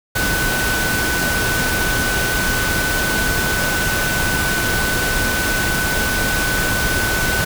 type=tone in noise; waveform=sine; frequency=1503 Hz; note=F#6; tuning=27 cents sharp; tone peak=-20 dBFS; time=0.15-7.45 s; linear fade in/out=10 ms; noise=pink; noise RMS=-20 dBFS; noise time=0.15-7.45 s; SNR=-3 dB; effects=none